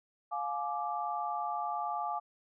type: chord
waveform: sine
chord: D diminished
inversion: first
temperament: just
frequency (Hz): 704.8 / 845.8 / 1174.7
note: F5 / Ab5 / D6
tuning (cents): +16 / +31 / 0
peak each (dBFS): -37 / -36 / -37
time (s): 0.31-2.2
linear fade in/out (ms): 20
effects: none